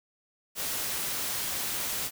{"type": "noise", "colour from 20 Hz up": "white", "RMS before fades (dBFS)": -32, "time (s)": [0.55, 2.11], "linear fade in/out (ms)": 50, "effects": []}